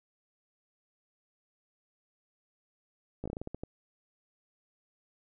slowing click train, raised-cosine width 2 ms, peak -24 dBFS, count 10, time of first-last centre 3.24-3.635 s, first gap 16 ms, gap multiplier 1.24, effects none

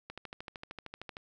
click train, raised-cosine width 0.3 ms, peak -26 dBFS, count 15, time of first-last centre 0.1-1.169 s, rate 13.1 Hz, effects none

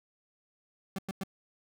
40% pulse tone bursts, 192.8 Hz, G3, 28 cents flat, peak -32 dBFS, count 3, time 0.96-1.236 s, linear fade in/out 2 ms, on 26 ms, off 99 ms, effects none

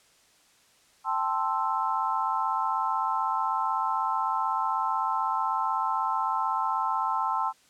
sine chord, A minor seventh, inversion third, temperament equal, 784 / 880 / 1046.5 / 1318.5 Hz, G5 / A5 / C6 / E6, 0 / 0 / 0 / 0 cents, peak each -33 / -29 / -29 / -31 dBFS, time 1.04-7.53 s, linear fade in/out 50 ms, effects white hiss -61 dBFS RMS until 7.69 s + low-pass 9000 Hz 12 dB/octave

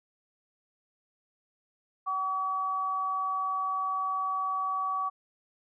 sine tone pair together, 760.2 / 1139 Hz, F#5 / C#6, +47 / +47 cents, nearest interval perfect fifth, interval 700 cents, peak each -37 / -28 dBFS, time 2.06-5.1 s, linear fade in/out 20 ms, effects none

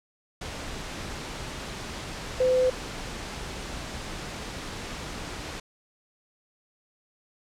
sine tone in noise, 510 Hz, C5, 44 cents flat, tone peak -19 dBFS, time 2.4-2.7 s, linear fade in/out 5 ms, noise pink, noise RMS -36 dBFS, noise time 0.41-5.6 s, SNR +14 dB, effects low-pass 7000 Hz 12 dB/octave

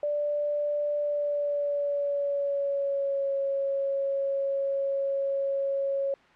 sine tone with pitch glide, 587 to 550.9 Hz, D5 to C#5, -1 to -11 cents, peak -25 dBFS, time 0.03-6.14 s, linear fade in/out 2 ms, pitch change -110 cents, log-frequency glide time 0.98-3.34 s, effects white hiss -56 dBFS RMS until 6.35 s + low-pass 2000 Hz 12 dB/octave

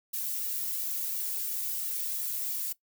violet noise with flanger, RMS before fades -33 dBFS, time 0.13-2.73 s, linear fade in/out 10 ms, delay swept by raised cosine 1.9 to 2.51 ms, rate 2.9 Hz, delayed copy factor -0.95, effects noise-tail reverb RT60 0.1 s tail -18 dB re dry

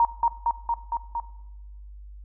sine tone with echo, 936 Hz, A#5, 7 cents sharp, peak -15 dBFS, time 0-0.05 s, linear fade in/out 2 ms, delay 230 ms, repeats 5, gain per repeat -2 dB, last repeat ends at 1.2 s, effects noise-tail reverb RT60 1.0 s tail -17 dB re dry + added 50 Hz sine -40 dBFS peak until 2.24 s

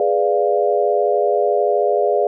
sine chord, G# diminished seventh, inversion none, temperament equal, 415.3 / 493.9 / 587.3 / 698.5 Hz, G#4 / B4 / D5 / F5, 0 / 0 / 0 / 0 cents, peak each -18 / -21 / -19 / -20 dBFS, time 0-2.27 s, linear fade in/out 2 ms, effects none

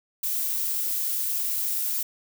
violet noise, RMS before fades -27 dBFS, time 0.23-2.03 s, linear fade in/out 5 ms, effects none

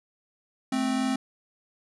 square tone pair together, 218.1 / 261.6 Hz, A3 / C4, -15 / 0 cents, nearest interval minor third, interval 315 cents, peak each -31 / -26 dBFS, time 0.72-1.16 s, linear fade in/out 5 ms, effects resampled to 24000 Hz

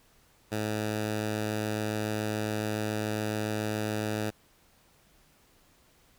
10% pulse tone, 107.1 Hz, A2, 46 cents flat, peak -21 dBFS, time 0.51-4.31 s, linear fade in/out 20 ms, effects pink hiss -63 dBFS RMS until 6.18 s

